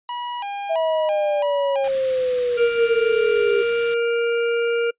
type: tone with vibrato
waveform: 45% pulse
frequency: 884 Hz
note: A5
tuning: 8 cents sharp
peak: -26 dBFS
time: 0.09-1.88 s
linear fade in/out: 2 ms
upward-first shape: square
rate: 1.5 Hz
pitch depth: 160 cents each way
type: exponential sweep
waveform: sine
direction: down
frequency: 659.3 to 403 Hz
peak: -18 dBFS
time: 0.69-3.63 s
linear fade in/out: 20 ms
type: band-stop noise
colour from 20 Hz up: white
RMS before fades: -33 dBFS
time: 1.84-3.94 s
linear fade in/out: 2 ms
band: 330 to 1100 Hz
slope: 96 dB/octave
type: harmonic tone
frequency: 468.4 Hz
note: A#4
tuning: 8 cents sharp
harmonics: 1 / 3 / 5 / 6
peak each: -18 / -28 / -32 / -34 dBFS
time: 2.57-4.91 s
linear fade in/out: 10 ms
effects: noise-tail reverb RT60 0.1 s tail -26 dB re dry + resampled to 8000 Hz